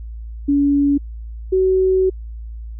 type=tone pair in turn; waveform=sine; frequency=283.9 / 376 Hz; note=C#4 / F#4; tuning=+41 / +28 cents; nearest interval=perfect fourth; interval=487 cents; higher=second; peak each=-12 dBFS; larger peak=neither; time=0.48-0.98 / 1.52-2.1 s; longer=second; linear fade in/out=10 ms; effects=added 56 Hz sine -28 dBFS peak until 2.79 s